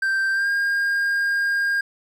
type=tone with pitch glide; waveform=triangle; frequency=1568 to 1613.9 Hz; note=G6 to G6; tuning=0 to +50 cents; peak=-17 dBFS; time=0.02-1.81 s; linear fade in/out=5 ms; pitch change=+50 cents; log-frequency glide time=0.32-0.49 s; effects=none